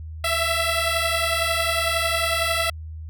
10% pulse beating tone pair, 659.3 / 670.3 Hz, E5 / E5, 0 / +29 cents, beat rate 11 Hz, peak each -15 dBFS, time 0.24-2.7 s, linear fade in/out 5 ms, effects added 79 Hz sine -32 dBFS peak until 3.09 s

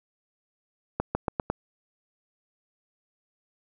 accelerating click train, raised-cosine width 1 ms, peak -11 dBFS, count 5, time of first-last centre 1-1.5 s, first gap 150 ms, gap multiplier 0.88, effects none

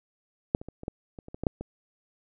clicks, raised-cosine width 2 ms, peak -8 / -26 / -26 / -27 / -17 / -28 / -30 / -25 / -18 / -9 / -22 dBFS, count 11, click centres 0.549 / 0.615 / 0.686 / 0.834 / 0.881 / 1.188 / 1.284 / 1.345 / 1.436 / 1.468 / 1.61 s, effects none

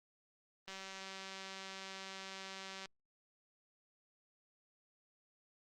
click train, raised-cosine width 0.2 ms, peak -30 dBFS, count 419, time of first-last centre 0.68-2.857 s, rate 192 Hz, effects Opus 24 kbps

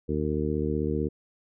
harmonic tone, 75.8 Hz, D#2, 45 cents flat, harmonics 1 / 2 / 3 / 4 / 5 / 6, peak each -32 / -32 / -32 / -32 / -32 / -32 dBFS, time 0.08-1.09 s, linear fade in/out 20 ms, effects none

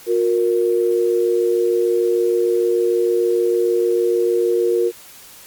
sine tone pair together, 359.6 / 466.2 Hz, F#4 / A#4, -49 / 0 cents, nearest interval major third, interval 449 cents, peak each -17 dBFS, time 0.06-4.92 s, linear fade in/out 50 ms, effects white hiss -42 dBFS RMS until 5.46 s + Opus 48 kbps

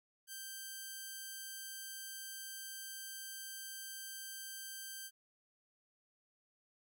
5% pulse tone, 1568 Hz, G6, in tune, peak -34 dBFS, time 0.27-5.11 s, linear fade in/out 50 ms, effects none

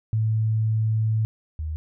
sine tone pair in turn, 110 / 77.78 Hz, A2 / D#2, 0 / 0 cents, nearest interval tritone, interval 600 cents, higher first, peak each -19 / -26 dBFS, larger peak first, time 0.13-1.25 / 1.59-1.76 s, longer first, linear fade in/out 0 ms, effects none

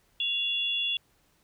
sine tone pair together, 2778 / 3404 Hz, F7 / G#7, -10 / +42 cents, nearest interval major third, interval 352 cents, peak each -30 / -28 dBFS, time 0.2-0.97 s, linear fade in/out 2 ms, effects pink hiss -67 dBFS RMS until 1.43 s

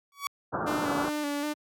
sawtooth tone with exponential growth, 1131 Hz, C#6, 34 cents sharp, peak -22 dBFS, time 0.12-0.27 s, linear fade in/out 1 ms, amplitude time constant 32 ms
white low-pass noise, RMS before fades -31 dBFS, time 0.52-1.1 s, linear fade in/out 20 ms, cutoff 1500 Hz, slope 96 dB/octave
sawtooth tone with vibrato, 293.7 Hz, D4, in tune, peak -25 dBFS, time 0.66-1.54 s, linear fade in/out 20 ms, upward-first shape square, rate 2.6 Hz, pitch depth 32 cents each way
effects high-pass 100 Hz 12 dB/octave

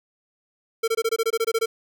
square tone bursts, 452.9 Hz, A#4, 50 cents flat, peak -20 dBFS, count 12, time 0.83-1.66 s, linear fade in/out 10 ms, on 49 ms, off 22 ms, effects none

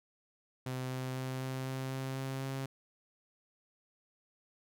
sawtooth tone with pitch steps, 128.6 / 129.42 / 130.24 / 131.07 / 131.91 / 132.75 / 133.6 / 134.45 Hz, C3 / C3 / C3 / C3 / C3 / C3 / C3 / C3, -30 / -19 / -8 / +3 / +14 / +25 / +36 / +47 cents, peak -32 dBFS, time 0.66-2.66 s, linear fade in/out 5 ms, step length 250 ms, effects none

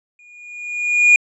triangle tone with exponential growth, 2438 Hz, D#7, 36 cents flat, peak -4 dBFS, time 0.19-1.16 s, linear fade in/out 2 ms, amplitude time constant 210 ms, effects resampled to 24000 Hz

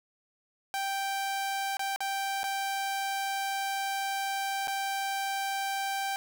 sawtooth tone with dropouts, 784 Hz, G5, in tune, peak -26 dBFS, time 0.74-6.16 s, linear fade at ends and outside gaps 0 ms, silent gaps 1.769-1.794 / 1.961-2.005 / 2.432-2.44 / 4.673-4.68 s, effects none

